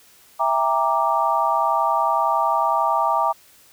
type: chord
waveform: sine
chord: E half-diminished seventh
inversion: none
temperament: equal with one note detuned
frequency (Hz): 659.3 / 801.4 / 932.3 / 1174.7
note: E5 / G5 / Bb5 / D6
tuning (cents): 0 / +38 / 0 / 0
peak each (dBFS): -24 / -23 / -21 / -22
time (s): 0.39-3.33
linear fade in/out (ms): 20
effects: white hiss -52 dBFS RMS until 3.72 s